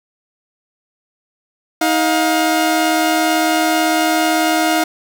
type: tone pair together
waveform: sawtooth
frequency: 316.3 / 710.6 Hz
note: D#4 / F5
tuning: +29 / +30 cents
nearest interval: octave + major second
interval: 1401 cents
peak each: -12 dBFS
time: 1.81-4.84 s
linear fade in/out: 5 ms
effects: none